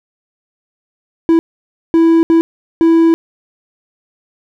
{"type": "tone bursts at uneven times", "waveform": "triangle", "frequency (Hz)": 329.6, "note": "E4", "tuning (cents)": 0, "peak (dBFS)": -4, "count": 4, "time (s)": [[1.29, 1.39], [1.94, 2.23], [2.3, 2.41], [2.81, 3.14]], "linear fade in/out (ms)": 0, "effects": []}